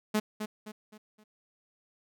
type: tone with echo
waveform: sawtooth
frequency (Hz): 213.4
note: G#3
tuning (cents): +47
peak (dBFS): -21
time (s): 0.14-0.2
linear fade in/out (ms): 10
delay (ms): 260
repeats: 4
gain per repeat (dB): -8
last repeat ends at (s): 1.24
effects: none